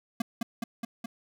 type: tone with echo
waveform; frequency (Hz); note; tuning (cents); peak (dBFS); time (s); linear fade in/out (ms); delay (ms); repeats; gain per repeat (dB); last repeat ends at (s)
square; 231.3; A#3; -13; -26; 0.2-0.22; 5; 210; 4; -2; 1.06
effects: none